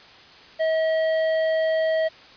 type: tone with tanh clipping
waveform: sine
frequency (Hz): 640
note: D#5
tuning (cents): +49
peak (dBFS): -21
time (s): 0.59-2.09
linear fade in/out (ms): 20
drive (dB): 11
effects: white hiss -47 dBFS RMS until 2.36 s + resampled to 11025 Hz